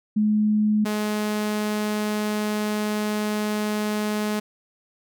sine / sawtooth tone pair in turn, 212.2 / 211.2 Hz, G#3 / G#3, +38 / +29 cents, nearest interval unison, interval 9 cents, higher first, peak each -17 / -19 dBFS, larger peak first, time 0.16-0.85 / 0.85-4.4 s, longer second, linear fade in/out 10 ms, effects none

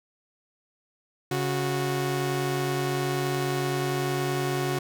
sawtooth tone pair together, 139.19 / 367 Hz, C#3 / F#4, +7 / -14 cents, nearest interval octave + perfect fourth, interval 1679 cents, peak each -24 dBFS, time 1.31-4.79 s, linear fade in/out 5 ms, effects none

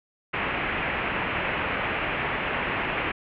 white low-pass noise, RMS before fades -28 dBFS, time 0.33-3.12 s, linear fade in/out 10 ms, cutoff 2700 Hz, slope 48 dB/octave, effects none

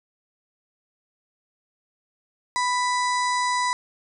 harmonic tone, 991 Hz, B5, 6 cents sharp, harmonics 1 / 2 / 4 / 5 / 6 / 7 / 8 / 9, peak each -22 / -28 / -34 / -36 / -38 / -39 / -40 / -41 dBFS, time 2.56-3.73 s, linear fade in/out 0 ms, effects none

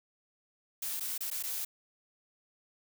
blue noise with dropouts, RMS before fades -36 dBFS, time 0.82-1.65 s, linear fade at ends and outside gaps 5 ms, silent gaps 0.998-1.006 / 1.179-1.206 / 1.303-1.312 / 1.427-1.435 s, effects none

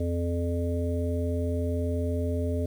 harmonic tone, 85.9 Hz, F2, 28 cents flat, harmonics 1 / 3 / 5 / 7, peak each -27 / -32 / -34 / -35 dBFS, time 0-2.66 s, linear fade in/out 5 ms, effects 9-bit

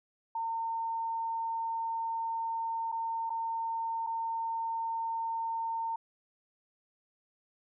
sine tone with dropouts, 910 Hz, A#5, 42 cents flat, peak -31 dBFS, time 0.35-5.96 s, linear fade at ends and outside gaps 5 ms, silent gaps 2.918-2.923 / 3.296-3.302 / 4.066-4.07 s, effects none

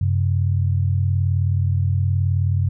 sine tone pair together, 94.1 / 133.11 Hz, F#2 / C3, +30 / +30 cents, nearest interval tritone, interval 600 cents, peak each -17 / -22 dBFS, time 0.01-2.69 s, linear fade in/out 5 ms, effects none

